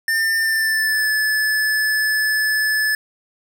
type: tone with pitch glide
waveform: square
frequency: 1799 to 1731.7 Hz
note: A6 to A6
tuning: +38 to -28 cents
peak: -17 dBFS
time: 0.08-2.95 s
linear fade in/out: 2 ms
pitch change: -66 cents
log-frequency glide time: 0.38-1.11 s
effects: none